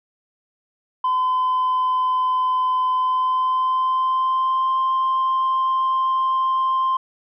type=tone with pitch glide; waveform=sine; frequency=1020 to 1048.7 Hz; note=C6 to C6; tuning=-44 to +4 cents; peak=-15 dBFS; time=1.04-6.97 s; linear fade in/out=5 ms; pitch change=+48 cents; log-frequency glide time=2.93-4.75 s; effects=tanh soft clip ceiling -15 dBFS